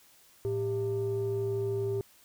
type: tone pair together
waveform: sine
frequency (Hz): 110.9 / 395.2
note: A2 / G4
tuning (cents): +14 / +14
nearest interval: octave + minor seventh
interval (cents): 2200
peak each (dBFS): -32 / -28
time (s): 0.45-2.01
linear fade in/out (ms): 0
effects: tanh soft clip ceiling -24 dBFS + white hiss -60 dBFS RMS until 2.24 s